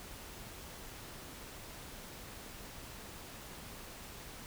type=silence; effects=pink hiss -49 dBFS RMS until 4.46 s